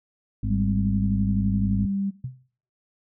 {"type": "harmonic tone", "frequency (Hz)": 52.2, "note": "G#1", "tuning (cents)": 10, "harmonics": [1, 2, 4, 5], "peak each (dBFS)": [-27, -26, -32, -34], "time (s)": [0.43, 1.86], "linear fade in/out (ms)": 5}
{"type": "tone", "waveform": "sine", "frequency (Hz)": 197.1, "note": "G3", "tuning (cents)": 10, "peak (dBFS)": -23, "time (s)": [0.49, 2.11], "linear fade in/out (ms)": 20}
{"type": "tone with exponential decay", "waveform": "sine", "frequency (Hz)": 128.7, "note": "C3", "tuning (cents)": -28, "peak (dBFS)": -25, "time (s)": [2.24, 2.43], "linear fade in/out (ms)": 5, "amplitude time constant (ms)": 41}
{"effects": ["noise-tail reverb RT60 0.5 s tail -20 dB re dry"]}